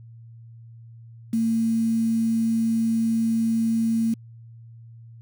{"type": "tone with quantisation", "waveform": "sine", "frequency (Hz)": 226.4, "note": "A3", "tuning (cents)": 50, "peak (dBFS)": -19, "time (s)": [1.33, 4.14], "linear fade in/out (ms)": 5, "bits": 7, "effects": ["added 115 Hz sine -42 dBFS peak until 5.21 s"]}